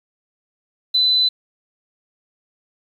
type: tone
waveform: sine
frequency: 4011 Hz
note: B7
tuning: 26 cents sharp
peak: -13 dBFS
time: 0.94-1.29 s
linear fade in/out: 10 ms
effects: 8-bit